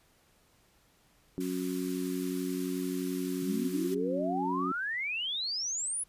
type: harmonic tone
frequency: 91.5 Hz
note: F#2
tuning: 19 cents flat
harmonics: 2 / 3 / 4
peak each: -37 / -33 / -37 dBFS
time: 1.38-4.72 s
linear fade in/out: 0 ms
type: high-pass noise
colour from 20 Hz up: white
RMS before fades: -46 dBFS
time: 1.4-3.95 s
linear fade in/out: 10 ms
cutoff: 980 Hz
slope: 96 dB/octave
type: exponential sweep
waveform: sine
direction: up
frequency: 174.61 to 10548 Hz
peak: -31 dBFS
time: 3.42-6.04 s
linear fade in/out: 10 ms
effects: pink hiss -66 dBFS RMS until 6.08 s + resampled to 32000 Hz